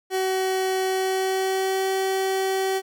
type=tone with pitch glide; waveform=30% pulse; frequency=377.4 to 382.7 Hz; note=F#4 to G4; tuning=+34 to -42 cents; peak=-19 dBFS; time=0.1-2.82 s; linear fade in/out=50 ms; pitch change=+24 cents; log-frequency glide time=0.85-1.88 s; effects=none